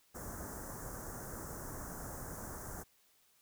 pink band-stop noise, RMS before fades -45 dBFS, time 0.14-2.84 s, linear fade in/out 20 ms, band 1700 to 5900 Hz, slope 48 dB/octave, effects white hiss -70 dBFS RMS until 3.41 s

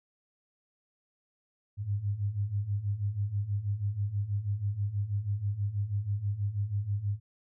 sine beating tone pair, 98 / 104.2 Hz, G2 / G#2, 0 / +6 cents, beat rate 6.2 Hz, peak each -34 / -30 dBFS, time 1.77-7.2 s, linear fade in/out 50 ms, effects none

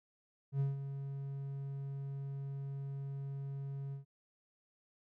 triangle tone with ADSR envelope, 138.2 Hz, C#3, 5 cents flat, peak -27 dBFS, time 0.52-4.05 s, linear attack 81 ms, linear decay 160 ms, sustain -10 dB, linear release 120 ms, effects none

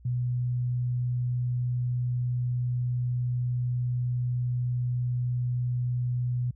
sine tone, 123.3 Hz, B2, 2 cents flat, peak -25 dBFS, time 0.05-6.51 s, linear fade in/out 5 ms, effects added 60 Hz sine -50 dBFS peak until 6.55 s

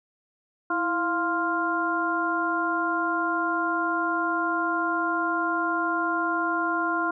harmonic tone with a mistuned harmonic, 349.2 Hz, F4, in tune, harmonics 1 / 2 / 3 / 4, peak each -29 / -31 / -28 / -27 dBFS, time 0.7-7.11 s, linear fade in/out 5 ms, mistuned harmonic 1, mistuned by -100 cents, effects none

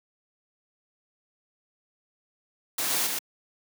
white noise with echo, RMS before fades -28 dBFS, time 2.78-3.07 s, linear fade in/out 5 ms, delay 120 ms, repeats 1, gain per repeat -2 dB, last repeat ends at 3.19 s, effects high-pass 200 Hz 12 dB/octave

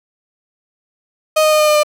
35% pulse tone with pitch steps, 622.3 / 617.6 / 613 / 608.4 / 603.9 / 599.4 Hz, D#5 / D#5 / D#5 / D#5 / D5 / D5, 0 / -13 / -26 / -39 / +48 / +35 cents, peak -8 dBFS, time 1.36-1.834 s, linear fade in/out 10 ms, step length 79 ms, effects none

